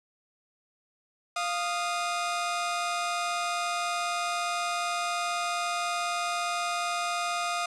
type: tone pair together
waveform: sawtooth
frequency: 698 / 1237.5 Hz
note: F5 / D#6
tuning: -1 / -10 cents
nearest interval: minor seventh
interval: 991 cents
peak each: -27 dBFS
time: 1.36-7.66 s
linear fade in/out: 5 ms
effects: resampled to 22050 Hz + 8-bit